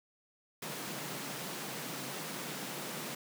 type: high-pass noise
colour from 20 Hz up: pink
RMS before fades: -41 dBFS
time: 0.62-3.15 s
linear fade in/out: 5 ms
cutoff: 130 Hz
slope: 96 dB/octave
effects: none